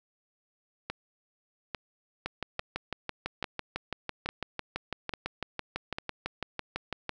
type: two click trains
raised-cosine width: 0.3 ms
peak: -17 / -16 dBFS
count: 7 / 30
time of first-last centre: 0.9-5.985 / 2.26-7.093 s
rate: 1.18 / 6 Hz
effects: none